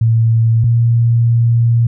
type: tone pair in turn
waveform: sine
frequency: 113.8 / 117 Hz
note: A#2 / A#2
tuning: -41 / +7 cents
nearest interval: unison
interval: 48 cents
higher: second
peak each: -8 dBFS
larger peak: neither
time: 0.01-0.64 / 0.64-1.87 s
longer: second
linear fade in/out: 5 ms
effects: none